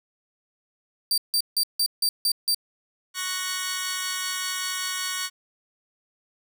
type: tone bursts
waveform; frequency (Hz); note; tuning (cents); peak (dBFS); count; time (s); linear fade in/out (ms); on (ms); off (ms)
sawtooth; 4668; D8; -11; -17; 7; 1.11-2.546; 2; 68; 160
type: chord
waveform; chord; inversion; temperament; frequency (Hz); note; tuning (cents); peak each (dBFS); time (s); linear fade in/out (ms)
10% pulse; F# major; second; equal; 1108.7 / 1480 / 1864.7; C#6 / F#6 / A#6; 0 / 0 / 0; -23; 3.14-5.3; 50
effects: none